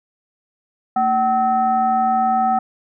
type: tone with frequency modulation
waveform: sine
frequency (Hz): 760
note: F#5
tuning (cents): +46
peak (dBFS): -14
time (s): 0.96-2.59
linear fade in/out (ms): 5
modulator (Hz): 533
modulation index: 0.62
effects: none